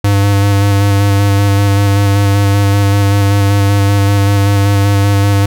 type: tone with vibrato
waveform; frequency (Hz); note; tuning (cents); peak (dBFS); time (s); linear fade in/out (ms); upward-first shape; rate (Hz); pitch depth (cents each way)
square; 100.2; G2; +38; -8; 0.04-5.46; 5; square; 5.2; 15
effects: none